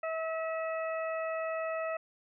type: harmonic tone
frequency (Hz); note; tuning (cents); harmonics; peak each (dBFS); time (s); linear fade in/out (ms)
646; E5; -35; 1 / 2 / 3 / 4; -33 / -39 / -43 / -45; 0.03-1.97; 5
effects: none